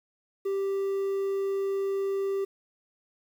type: tone with quantisation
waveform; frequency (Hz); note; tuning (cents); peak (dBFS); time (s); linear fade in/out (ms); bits
triangle; 392; G4; 0; -24; 0.45-2.45; 10; 9
effects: none